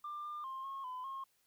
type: tone with pitch steps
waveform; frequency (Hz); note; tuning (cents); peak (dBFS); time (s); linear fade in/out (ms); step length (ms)
sine; 1191 / 1199 / 1059 / 1085 / 1011 / 1077; D6 / D6 / C6 / C#6 / B5 / C6; +24 / +36 / +21 / -37 / +40 / +50; -39; 0.04-1.24; 5; 200
effects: tanh soft clip ceiling -38 dBFS + white hiss -75 dBFS RMS until 1.46 s